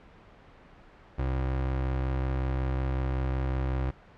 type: tone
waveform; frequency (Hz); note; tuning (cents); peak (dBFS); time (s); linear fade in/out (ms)
30% pulse; 65.41; C2; 0; -24; 1.18-3.91; 10
effects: pink hiss -53 dBFS RMS until 4.17 s + low-pass 2000 Hz 12 dB/octave